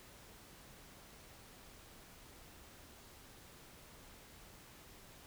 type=silence; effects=pink hiss -58 dBFS RMS until 5.26 s